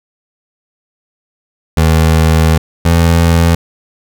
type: tone pair in turn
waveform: 25% pulse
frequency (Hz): 79.9 / 83.74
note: D#2 / E2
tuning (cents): +47 / +28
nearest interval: minor second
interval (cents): 81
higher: second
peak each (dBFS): -3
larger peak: neither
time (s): 1.77-2.58 / 2.85-3.55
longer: first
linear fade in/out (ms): 5
effects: none